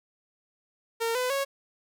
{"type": "tone with pitch steps", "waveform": "sawtooth", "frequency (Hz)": [458.5, 502.9, 551.6], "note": ["A#4", "B4", "C#5"], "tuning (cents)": [-29, 31, -9], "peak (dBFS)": -22, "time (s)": [1, 1.45], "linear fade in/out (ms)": 20, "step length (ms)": 150, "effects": []}